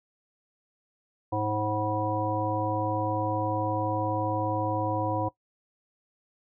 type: harmonic tone with a mistuned harmonic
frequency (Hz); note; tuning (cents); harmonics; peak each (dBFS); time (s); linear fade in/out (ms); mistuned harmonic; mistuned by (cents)
106.1; G#2; +38; 1 / 3 / 5 / 7 / 9; -32 / -32 / -32 / -32 / -32; 1.32-5.29; 10; 9; +35
effects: noise-tail reverb RT60 0.1 s tail -18 dB re dry